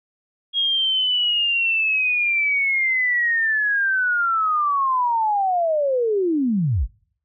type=linear sweep; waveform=sine; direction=down; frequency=3288 to 36.75 Hz; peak=-17 dBFS; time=0.53-6.88 s; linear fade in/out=50 ms; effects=noise-tail reverb RT60 0.6 s tail -26 dB re dry